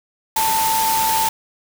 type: tone in noise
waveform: sine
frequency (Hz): 890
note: A5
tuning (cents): +20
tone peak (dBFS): -17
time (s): 0.36-1.29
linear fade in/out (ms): 5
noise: white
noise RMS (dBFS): -22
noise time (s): 0.36-1.29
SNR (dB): +2
effects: none